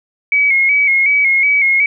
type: tone with vibrato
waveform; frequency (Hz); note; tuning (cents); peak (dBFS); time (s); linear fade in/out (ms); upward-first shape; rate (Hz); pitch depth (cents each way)
sine; 2217; C#7; 0; -9; 0.32-1.86; 2; square; 2.7; 47
effects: none